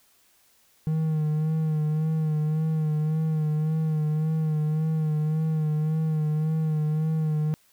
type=tone with vibrato; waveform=triangle; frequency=155.56 Hz; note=D#3; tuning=in tune; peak=-20 dBFS; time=0.87-7.54 s; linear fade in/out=0 ms; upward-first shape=sine; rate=1.8 Hz; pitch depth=37 cents each way; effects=white hiss -62 dBFS RMS until 7.72 s